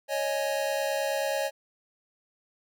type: chord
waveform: square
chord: C# suspended second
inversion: none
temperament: just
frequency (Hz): 554.4 / 623.7 / 831.5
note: C#5 / D#5 / G#5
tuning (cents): 0 / +4 / +2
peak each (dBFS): -30 / -32 / -35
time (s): 0.08-1.51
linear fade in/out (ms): 50
effects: none